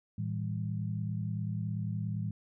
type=tone cluster; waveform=sine; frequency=110.6 / 160.9 / 198 Hz; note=A2 / E3 / G3; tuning=+9 / -42 / +18 cents; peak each=-34 / -37 / -39 dBFS; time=0.18-2.31 s; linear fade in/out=5 ms; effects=none